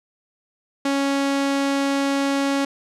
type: tone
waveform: sawtooth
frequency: 277.2 Hz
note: C#4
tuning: in tune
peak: -15 dBFS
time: 0.85-2.65 s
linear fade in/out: 5 ms
effects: low-pass 8000 Hz 12 dB/octave